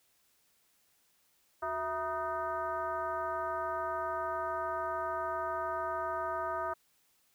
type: tone with frequency modulation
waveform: sine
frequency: 950 Hz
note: A#5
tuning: 33 cents sharp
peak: -32 dBFS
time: 1.62-6.74 s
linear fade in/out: 10 ms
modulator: 291 Hz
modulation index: 1.6
effects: white hiss -71 dBFS RMS until 7.34 s